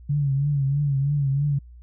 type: tone with vibrato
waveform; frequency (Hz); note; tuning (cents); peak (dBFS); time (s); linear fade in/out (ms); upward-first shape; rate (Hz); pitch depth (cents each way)
sine; 140.9; C#3; +29; -19; 0.09-1.59; 10; triangle; 3.1; 83
effects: added 60 Hz sine -42 dBFS peak until 1.82 s